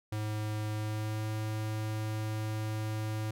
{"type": "tone with pitch glide", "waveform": "square", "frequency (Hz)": [107, 108.37], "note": ["A2", "A2"], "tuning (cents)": [-48, -26], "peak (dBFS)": -33, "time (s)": [0.12, 3.31], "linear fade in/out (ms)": 5, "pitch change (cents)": 22, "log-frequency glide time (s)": [0.74, 1.26], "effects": []}